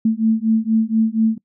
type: beating tone pair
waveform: sine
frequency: 220 / 224.2 Hz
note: A3 / A3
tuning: 0 / +33 cents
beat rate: 4.2 Hz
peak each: -17 dBFS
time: 0.05-1.38 s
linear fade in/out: 5 ms
effects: noise-tail reverb RT60 0.1 s tail -24 dB re dry